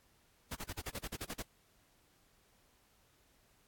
pink noise bursts, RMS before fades -41 dBFS, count 11, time 0.51-1.426 s, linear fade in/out 10 ms, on 46 ms, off 41 ms, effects pink hiss -70 dBFS RMS until 3.67 s + AAC 64 kbps

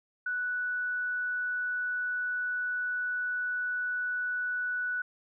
sine tone, 1480 Hz, F#6, in tune, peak -29 dBFS, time 0.26-5.02 s, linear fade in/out 5 ms, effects none

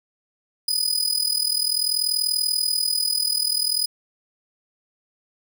sawtooth tone with amplitude modulation, 4978 Hz, D#8, in tune, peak -14 dBFS, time 0.68-3.86 s, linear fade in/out 5 ms, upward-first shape sine, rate 40.5 Hz, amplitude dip 80%, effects none

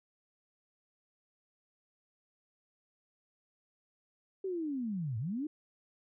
sine linear two-way sweep, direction down then up, 392 to 103.6 to 317.8 Hz, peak -33 dBFS, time 4.44-5.47 s, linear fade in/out 5 ms, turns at 5.18 s, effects none

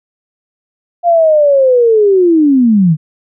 sine linear sweep, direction down, 702 to 147.4 Hz, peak -5 dBFS, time 1.03-2.97 s, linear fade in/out 50 ms, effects none

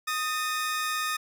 sawtooth tone pair together, 1244.5 / 1808.6 Hz, D#6 / A6, 0 / +47 cents, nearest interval tritone, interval 647 cents, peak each -25 / -29 dBFS, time 0.07-1.17 s, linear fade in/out 10 ms, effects none

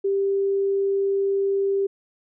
sine tone, 394 Hz, G4, 9 cents sharp, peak -19 dBFS, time 0.04-1.87 s, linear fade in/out 10 ms, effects none

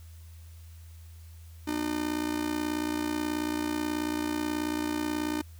45% pulse tone with amplitude modulation, 302.6 Hz, D#4, 48 cents flat, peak -25 dBFS, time 1.67-5.42 s, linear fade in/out 10 ms, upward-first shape sine, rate 58.4 Hz, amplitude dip 80%, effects added 82 Hz sine -45 dBFS peak until 5.59 s + white hiss -60 dBFS RMS until 5.59 s

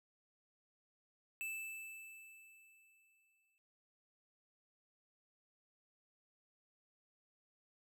square tone with exponential decay, 2637 Hz, E7, in tune, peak -40 dBFS, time 1.41-3.58 s, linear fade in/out 0 ms, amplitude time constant 470 ms, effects none

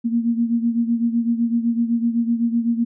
sine beating tone pair, 231.7 / 239.6 Hz, A#3 / A#3, -10 / +48 cents, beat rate 7.9 Hz, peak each -18 / -23 dBFS, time 0.04-2.85 s, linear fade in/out 20 ms, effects none

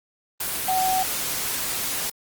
sine tone in noise, 752 Hz, F#5, 28 cents sharp, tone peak -20 dBFS, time 0.68-1.03 s, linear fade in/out 5 ms, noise white, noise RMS -27 dBFS, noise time 0.4-2.1 s, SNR +4 dB, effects Opus 24 kbps

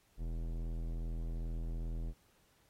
sine tone with tanh clipping, 41.25 Hz, E1, 2 cents sharp, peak -38 dBFS, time 0.17-2.14 s, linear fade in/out 50 ms, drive 18 dB, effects pink hiss -71 dBFS RMS until 2.69 s + AAC 48 kbps

